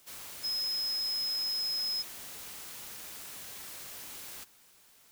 sine tone in noise, 5120 Hz, D#8, 49 cents sharp, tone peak -30 dBFS, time 0.43-2.03 s, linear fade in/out 20 ms, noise white, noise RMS -45 dBFS, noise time 0.06-4.45 s, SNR +12 dB, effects white hiss -61 dBFS RMS until 5.11 s

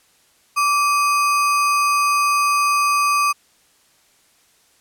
sine tone with sample-and-hold, 1163 Hz, D6, 17 cents flat, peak -14 dBFS, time 0.56-3.33 s, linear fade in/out 20 ms, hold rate 3675 Hz, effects white hiss -57 dBFS RMS until 4.8 s + low-pass 11000 Hz 12 dB/octave

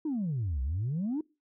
sine exponential two-way sweep, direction down then up, 326.3 to 61.74 to 326.3 Hz, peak -27 dBFS, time 0.05-1.21 s, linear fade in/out 5 ms, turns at 0.62 s, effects noise-tail reverb RT60 0.3 s tail -25 dB re dry + tanh soft clip ceiling -26 dBFS

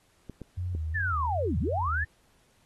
clicks, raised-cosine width 3 ms, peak -26 dBFS, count 3, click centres 0.297 / 0.417 / 0.75 s
sine tone with vibrato, 84.2 Hz, E2, 37 cents sharp, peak -29 dBFS, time 0.57-2.05 s, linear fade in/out 10 ms, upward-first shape square, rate 2.7 Hz, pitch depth 110 cents each way
sine linear two-way sweep, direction down then up, 1823 to 77.78 to 1823 Hz, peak -27 dBFS, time 0.94-2.05 s, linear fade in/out 20 ms, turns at 1.59 s
effects pink hiss -66 dBFS RMS until 2.65 s + AAC 32 kbps

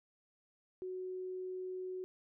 sine tone, 370 Hz, F#4, in tune, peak -39 dBFS, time 0.82-2.04 s, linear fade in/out 0 ms, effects none

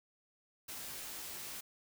white noise with comb filter, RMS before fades -45 dBFS, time 0.68-1.61 s, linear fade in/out 10 ms, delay 18 ms, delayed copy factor -0.6, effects none

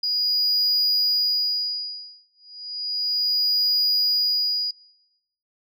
sine tone with tremolo, 4899 Hz, D#8, 28 cents flat, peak -15 dBFS, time 0.03-4.71 s, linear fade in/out 5 ms, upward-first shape sine, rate 0.33 Hz, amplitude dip 100%, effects noise-tail reverb RT60 1.0 s tail -26 dB re dry + tanh soft clip ceiling -17 dBFS

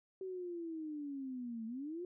sine linear two-way sweep, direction down then up, 382.2 to 219.7 to 365.5 Hz, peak -40 dBFS, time 0.21-2.05 s, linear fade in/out 2 ms, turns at 1.66 s, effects none

